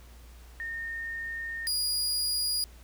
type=tone pair in turn; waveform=sine / sawtooth; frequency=1832 / 4877 Hz; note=A#6 / D#8; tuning=-31 / -35 cents; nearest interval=octave + perfect fourth; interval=1696 cents; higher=second; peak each=-33 / -24 dBFS; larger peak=second; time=0.6-1.67 / 1.67-2.64 s; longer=first; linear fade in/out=0 ms; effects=added 59 Hz sine -48 dBFS peak until 2.83 s + pink hiss -57 dBFS RMS until 2.83 s